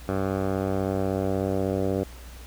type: tone with low-pass filter sweep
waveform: 10% pulse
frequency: 96.4 Hz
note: G2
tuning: 28 cents flat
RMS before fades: -26 dBFS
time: 0.08-2.04 s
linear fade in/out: 10 ms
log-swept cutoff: 1100 to 560 Hz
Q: 1.6
effects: added 60 Hz sine -41 dBFS peak until 2.46 s + pink hiss -48 dBFS RMS until 2.46 s